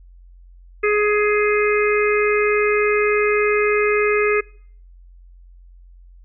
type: harmonic tone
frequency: 418.3 Hz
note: G#4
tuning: 12 cents sharp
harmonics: 1 / 3 / 4 / 5 / 6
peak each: -16 / -24 / -27 / -23 / -25 dBFS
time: 0.83-4.41 s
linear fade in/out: 10 ms
effects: noise-tail reverb RT60 0.6 s tail -26 dB re dry + added 44 Hz sine -42 dBFS peak until 6.24 s